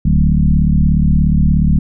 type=tone with frequency modulation; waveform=sine; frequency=109.1 Hz; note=A2; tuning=14 cents flat; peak=-8 dBFS; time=0.05-1.79 s; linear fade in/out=5 ms; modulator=36.9 Hz; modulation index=2.7; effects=none